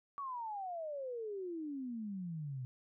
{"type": "exponential sweep", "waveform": "sine", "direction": "down", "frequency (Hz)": [1149, 123.47], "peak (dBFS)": -39, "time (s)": [0.18, 2.65], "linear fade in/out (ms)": 0, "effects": []}